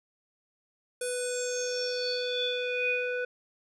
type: tone with low-pass filter sweep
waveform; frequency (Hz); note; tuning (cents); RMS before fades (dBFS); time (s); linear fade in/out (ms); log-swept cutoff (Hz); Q
square; 495.3; B4; +5; -31; 1.01-3.25; 5; 10000 to 1900; 9.4
effects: none